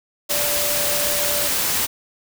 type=tone in noise; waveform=sine; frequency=584 Hz; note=D5; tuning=10 cents flat; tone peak=-27 dBFS; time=0.29-1.49 s; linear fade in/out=20 ms; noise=white; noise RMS=-21 dBFS; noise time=0.29-1.87 s; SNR=-9 dB; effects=none